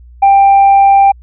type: tone with hard clipping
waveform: sine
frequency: 790 Hz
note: G5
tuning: 13 cents sharp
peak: -4 dBFS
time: 0.22-1.12 s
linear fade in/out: 10 ms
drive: 2 dB
effects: added 60 Hz sine -34 dBFS peak until 1.22 s + resampled to 8000 Hz